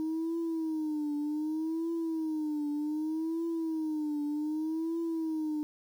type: tone with vibrato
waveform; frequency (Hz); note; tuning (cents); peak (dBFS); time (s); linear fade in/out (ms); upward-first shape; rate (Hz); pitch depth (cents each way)
sine; 312.8; D#4; +9; -28; 0-5.63; 0; triangle; 0.65; 120
effects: tanh soft clip ceiling -28 dBFS + 10-bit